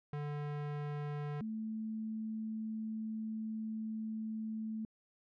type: tone pair in turn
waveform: square / sine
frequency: 146.83 / 219.4 Hz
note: D3 / A3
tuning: 0 / -5 cents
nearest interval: perfect fifth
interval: 695 cents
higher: second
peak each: -38 / -37 dBFS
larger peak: second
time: 0.13-1.41 / 1.41-4.85 s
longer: second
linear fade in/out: 2 ms
effects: low-pass 2000 Hz 12 dB/octave